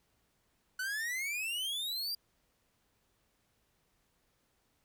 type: exponential sweep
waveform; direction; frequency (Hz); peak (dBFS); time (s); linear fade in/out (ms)
45% pulse; up; 1480 to 4833; -34; 0.79-2.15; 5
effects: pink hiss -75 dBFS RMS until 4.84 s